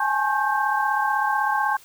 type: tone cluster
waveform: sine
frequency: 825 / 861 / 1082 / 1570 Hz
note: G#5 / A5 / C#6 / G6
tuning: -12 / -38 / -42 / +2 cents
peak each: -25 dBFS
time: 0-1.77 s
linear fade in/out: 5 ms
effects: white hiss -50 dBFS RMS until 1.84 s